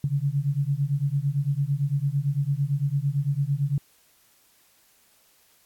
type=beating tone pair; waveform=sine; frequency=136.8 / 145.7 Hz; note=C#3 / D3; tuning=-23 / -13 cents; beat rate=8.9 Hz; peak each=-25 dBFS; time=0.04-3.78 s; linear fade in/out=2 ms; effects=white hiss -61 dBFS RMS until 5.65 s + AAC 64 kbps